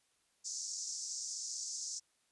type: band-pass noise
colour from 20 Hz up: white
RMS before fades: -42 dBFS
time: 0.44-2 s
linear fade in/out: 20 ms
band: 5200 to 7200 Hz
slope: 48 dB/octave
effects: white hiss -75 dBFS RMS until 2.31 s + resampled to 24000 Hz